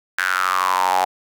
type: tone with high-pass filter sweep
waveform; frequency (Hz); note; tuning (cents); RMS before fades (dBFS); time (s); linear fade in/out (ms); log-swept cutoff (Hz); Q
sawtooth; 92.5; F#2; 0; -19; 0.18-1.05; 5; 1600 to 770; 7.3
effects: none